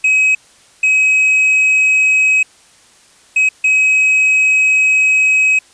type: tone bursts at uneven times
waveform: triangle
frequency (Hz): 2544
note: D#7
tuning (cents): +38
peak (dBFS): -7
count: 4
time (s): 0.04-0.35 / 0.83-2.43 / 3.36-3.49 / 3.64-5.59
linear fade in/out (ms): 5
effects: white hiss -47 dBFS RMS until 5.73 s + resampled to 22050 Hz